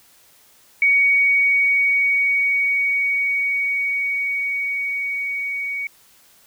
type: tone with level ramp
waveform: sine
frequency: 2244 Hz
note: C#7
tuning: 21 cents sharp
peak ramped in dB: -12 to -23 dBFS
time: 0.82-5.87 s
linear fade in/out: 2 ms
effects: white hiss -53 dBFS RMS until 6.46 s